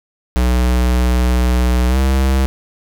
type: tone with pitch glide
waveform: square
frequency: 61.7 to 66.13 Hz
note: B1 to C2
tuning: -1 to +19 cents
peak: -12 dBFS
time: 0.36-2.46 s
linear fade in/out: 0 ms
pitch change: +120 cents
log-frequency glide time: 1.88-1.98 s
effects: none